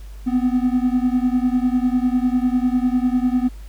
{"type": "beating tone pair", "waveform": "triangle", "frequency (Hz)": [246.9, 256.9], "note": ["B3", "C4"], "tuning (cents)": [0, -32], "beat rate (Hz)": 10, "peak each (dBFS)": [-16, -18], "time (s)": [0.26, 3.49], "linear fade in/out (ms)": 20, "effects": ["added 50 Hz sine -33 dBFS peak until 3.68 s", "pink hiss -51 dBFS RMS until 3.68 s"]}